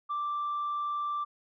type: tone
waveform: sine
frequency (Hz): 1174.7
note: D6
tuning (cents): 0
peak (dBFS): -28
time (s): 0.09-1.25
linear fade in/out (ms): 20
effects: tanh soft clip ceiling -27 dBFS